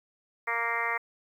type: harmonic tone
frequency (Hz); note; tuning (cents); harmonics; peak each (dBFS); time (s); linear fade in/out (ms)
232.7; A#3; -3; 2 / 3 / 4 / 5 / 6 / 7 / 8 / 9 / 10; -40 / -39 / -35 / -34 / -38 / -42 / -33 / -32 / -41; 0.47-0.98; 10
effects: 10-bit